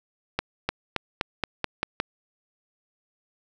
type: accelerating click train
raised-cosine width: 0.3 ms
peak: -8 dBFS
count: 8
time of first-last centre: 0.39-2.001 s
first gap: 300 ms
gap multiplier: 0.91
effects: none